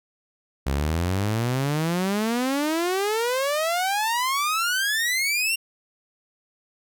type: exponential sweep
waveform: sawtooth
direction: up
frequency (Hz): 65.41 to 2794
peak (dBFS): -18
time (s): 0.66-5.56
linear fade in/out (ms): 10
effects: none